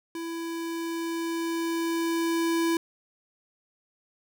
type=tone with level ramp; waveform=square; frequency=332.6 Hz; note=E4; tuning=16 cents sharp; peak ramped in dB=-33 to -23 dBFS; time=0.15-2.77 s; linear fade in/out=2 ms; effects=none